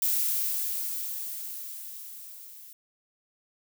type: noise with level ramp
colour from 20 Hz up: violet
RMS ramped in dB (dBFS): -25 to -48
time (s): 0.02-2.73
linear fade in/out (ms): 2
effects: none